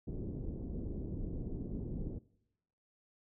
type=low-pass noise; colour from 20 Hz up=pink; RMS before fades=-40 dBFS; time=0.07-2.19 s; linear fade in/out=10 ms; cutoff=390 Hz; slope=24 dB/octave; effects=noise-tail reverb RT60 0.9 s tail -22 dB re dry